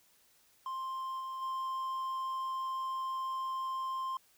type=tone with level steps; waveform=triangle; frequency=1051 Hz; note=C6; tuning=7 cents sharp; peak=-34 / -36 / -32 dBFS; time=0.66-4.17 s; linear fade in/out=2 ms; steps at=1.19 / 1.41 s; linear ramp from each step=20 ms; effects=white hiss -67 dBFS RMS until 4.37 s